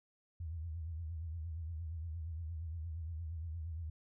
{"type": "tone with vibrato", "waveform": "sine", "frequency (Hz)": 81.5, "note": "E2", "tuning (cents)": -19, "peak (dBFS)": -39, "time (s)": [0.4, 3.9], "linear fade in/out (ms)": 5, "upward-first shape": "triangle", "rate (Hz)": 8.6, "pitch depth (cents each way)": 130, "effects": []}